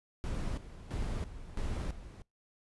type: noise with tremolo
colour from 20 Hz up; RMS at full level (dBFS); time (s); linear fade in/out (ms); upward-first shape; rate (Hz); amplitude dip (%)
brown; -35; 0.24-2.22; 0; square; 1.5; 75
effects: noise-tail reverb RT60 0.2 s tail -25 dB re dry + resampled to 24000 Hz